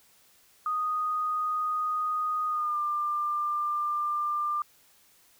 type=tone with pitch glide; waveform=sine; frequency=1241 to 1193.2 Hz; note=D#6 to D6; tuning=-5 to +27 cents; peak=-26 dBFS; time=0.66-4.62 s; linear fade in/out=2 ms; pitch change=-68 cents; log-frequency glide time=2.48-2.8 s; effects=white hiss -61 dBFS RMS until 5.39 s